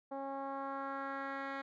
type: tone with low-pass filter sweep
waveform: 10% pulse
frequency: 273.4 Hz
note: C#4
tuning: 24 cents flat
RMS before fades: -41 dBFS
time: 0.11-1.62 s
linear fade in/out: 10 ms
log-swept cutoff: 730 to 2400 Hz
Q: 1.8
effects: none